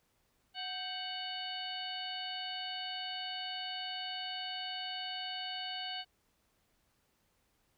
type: harmonic tone with a mistuned harmonic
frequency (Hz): 740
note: F#5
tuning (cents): 0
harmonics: 1 / 2 / 3 / 4 / 5 / 6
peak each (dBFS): -44 / -47 / -51 / -41 / -49 / -45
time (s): 0.54-6.05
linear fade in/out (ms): 50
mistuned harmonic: 2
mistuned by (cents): +95
effects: pink hiss -75 dBFS RMS until 7.77 s